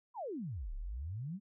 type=exponential two-way sweep; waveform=sine; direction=down then up; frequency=1067 to 32.26 to 211.3 Hz; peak=-38 dBFS; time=0.14-1.4 s; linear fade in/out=50 ms; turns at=0.74 s; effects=none